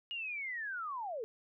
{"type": "linear sweep", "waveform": "sine", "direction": "down", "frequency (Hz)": [2884, 416.6], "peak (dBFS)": -37, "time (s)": [0.11, 1.24], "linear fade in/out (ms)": 0, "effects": []}